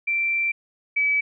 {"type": "tone pair in turn", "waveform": "sine", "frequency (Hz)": [2349, 2291], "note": ["D7", "D7"], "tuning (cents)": [0, -44], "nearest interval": "unison", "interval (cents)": 44, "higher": "first", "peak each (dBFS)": [-20, -18], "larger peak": "second", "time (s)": [[0.07, 0.52], [0.96, 1.21]], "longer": "first", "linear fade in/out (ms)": 10, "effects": []}